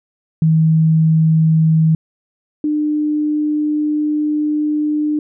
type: tone pair in turn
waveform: sine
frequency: 159.7 / 300.8 Hz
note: D#3 / D4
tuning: +45 / +42 cents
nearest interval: major seventh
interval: 1097 cents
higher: second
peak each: -9 / -14 dBFS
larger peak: first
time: 0.42-1.95 / 2.64-5.19 s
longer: second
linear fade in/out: 2 ms
effects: none